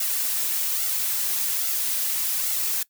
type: noise with flanger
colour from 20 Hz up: blue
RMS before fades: -25 dBFS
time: 0-2.83 s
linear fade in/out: 5 ms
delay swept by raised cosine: 1.4 to 5.1 ms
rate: 1.2 Hz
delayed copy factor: +0.7
effects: noise-tail reverb RT60 0.1 s tail -19 dB re dry